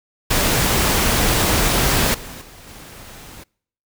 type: noise with level steps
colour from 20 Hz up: pink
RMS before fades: -17 / -35 / -42 / -39 dBFS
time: 0.3-3.44 s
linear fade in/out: 10 ms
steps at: 2.14 / 2.41 / 2.67 s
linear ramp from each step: 5 ms
effects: noise-tail reverb RT60 0.6 s tail -26 dB re dry